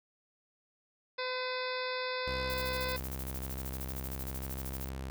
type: harmonic tone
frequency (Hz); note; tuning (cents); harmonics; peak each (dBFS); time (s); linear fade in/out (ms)
508; B4; +49; 1 / 2 / 3 / 4 / 5 / 7 / 8 / 9 / 10; -37 / -40 / -42 / -43 / -44 / -45 / -46 / -47 / -47; 1.18-2.97; 10
type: tone with pitch glide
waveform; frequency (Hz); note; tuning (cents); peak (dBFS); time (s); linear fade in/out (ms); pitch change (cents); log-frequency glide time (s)
sawtooth; 65.6 to 66.25; C2 to C2; +5 to +22; -34; 2.27-5.1; 0; +17; 2.74-4.77
type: noise with tremolo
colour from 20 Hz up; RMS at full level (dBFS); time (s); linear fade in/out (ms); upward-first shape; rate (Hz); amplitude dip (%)
violet; -42; 2.5-4.89; 0; square; 13; 75
effects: none